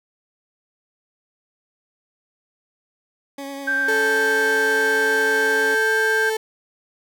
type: tone with vibrato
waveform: 20% pulse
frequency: 277.2 Hz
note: C#4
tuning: in tune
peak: -25 dBFS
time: 3.38-5.75 s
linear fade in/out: 5 ms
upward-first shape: sine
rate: 10 Hz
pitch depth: 17 cents each way
type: tone with pitch glide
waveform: sine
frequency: 1568 to 1578.9 Hz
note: G6 to G6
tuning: 0 to +12 cents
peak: -18 dBFS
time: 3.67-6.3 s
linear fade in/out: 10 ms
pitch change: +12 cents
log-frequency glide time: 5.39-5.99 s
type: tone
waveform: 35% pulse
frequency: 439.1 Hz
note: A4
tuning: 4 cents flat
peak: -19 dBFS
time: 3.88-6.37 s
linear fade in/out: 5 ms
effects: none